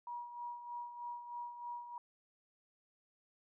sine tone with tremolo, 959 Hz, A#5, 49 cents sharp, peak -40 dBFS, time 0.07-1.98 s, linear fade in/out 2 ms, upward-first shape sine, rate 3.2 Hz, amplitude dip 60%, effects none

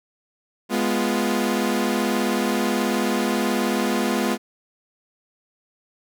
sawtooth chord, F diminished, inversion first, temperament equal with one note detuned, 208.3 / 246.9 / 349.2 Hz, Ab3 / Cb4 / F4, +5 / 0 / 0 cents, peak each -20 / -20 / -22 dBFS, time 0.69-4.38 s, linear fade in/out 50 ms, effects none

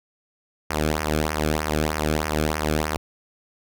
sawtooth tone with flanger, 76.8 Hz, D#2, 22 cents flat, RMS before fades -24 dBFS, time 0.7-2.97 s, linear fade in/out 5 ms, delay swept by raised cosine 0.25 to 1.07 ms, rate 3.2 Hz, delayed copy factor -0.8, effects none

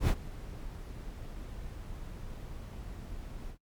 brown noise with ADSR envelope, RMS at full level -22 dBFS, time 0-3.58 s, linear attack 86 ms, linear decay 60 ms, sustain -20 dB, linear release 91 ms, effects noise-tail reverb RT60 0.1 s tail -24 dB re dry + MP3 96 kbps

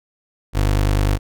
25% pulse tone, 50.1 Hz, G1, 38 cents sharp, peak -11 dBFS, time 0.53-1.19 s, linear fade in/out 50 ms, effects none

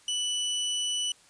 sawtooth tone, 2970 Hz, F#7, 6 cents sharp, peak -24 dBFS, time 0.08-1.12 s, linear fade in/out 2 ms, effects white hiss -58 dBFS RMS until 1.29 s + resampled to 22050 Hz

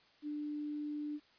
sine tone with quantisation, 296.8 Hz, D4, 18 cents sharp, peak -37 dBFS, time 0.22-1.2 s, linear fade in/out 50 ms, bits 11, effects white hiss -66 dBFS RMS until 1.38 s + resampled to 11025 Hz

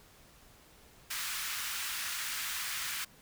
pink high-pass noise, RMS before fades -37 dBFS, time 1.1-3.05 s, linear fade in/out 10 ms, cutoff 1300 Hz, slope 24 dB/octave, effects pink hiss -59 dBFS RMS until 3.21 s

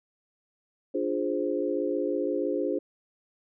sine chord, D half-diminished seventh, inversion none, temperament equal, 293.7 / 349.2 / 415.3 / 523.3 Hz, D4 / F4 / Ab4 / C5, 0 / 0 / 0 / 0 cents, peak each -31 dBFS, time 0.94-2.79 s, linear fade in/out 10 ms, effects none

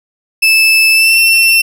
35% pulse tone with pitch glide, 2626 to 2697 Hz, E7 to E7, -7 to +39 cents, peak -4 dBFS, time 0.42-1.62 s, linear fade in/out 10 ms, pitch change +46 cents, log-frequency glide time 0.92-1.18 s, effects none

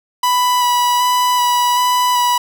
45% pulse tone with vibrato, 985 Hz, B5, 5 cents flat, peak -12 dBFS, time 0.23-2.38 s, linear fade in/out 5 ms, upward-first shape square, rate 1.3 Hz, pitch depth 11 cents each way, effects none

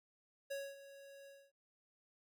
square tone with ADSR envelope, 554.4 Hz, C#5, in tune, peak -40 dBFS, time 0.5-1.52 s, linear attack 14 ms, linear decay 240 ms, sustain -15 dB, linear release 250 ms, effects none

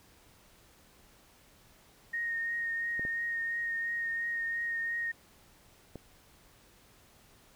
sine tone with vibrato, 1855 Hz, A#6, 9 cents flat, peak -31 dBFS, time 2.13-5.12 s, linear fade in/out 10 ms, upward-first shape triangle, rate 2.9 Hz, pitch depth 20 cents each way
clicks, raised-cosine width 2 ms, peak -28 dBFS, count 3, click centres 2.995 / 3.051 / 5.957 s
effects pink hiss -61 dBFS RMS until 7.55 s

